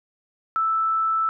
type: tone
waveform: sine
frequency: 1318.5 Hz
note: E6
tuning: in tune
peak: -19 dBFS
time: 0.56-1.29 s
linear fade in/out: 0 ms
effects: none